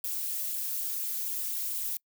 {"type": "noise with flanger", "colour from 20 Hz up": "violet", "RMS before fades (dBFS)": -33, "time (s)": [0.04, 1.97], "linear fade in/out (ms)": 2, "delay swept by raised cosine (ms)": [0.25, 3.25], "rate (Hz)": 4, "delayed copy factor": 0.8, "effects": ["noise-tail reverb RT60 0.1 s tail -26 dB re dry"]}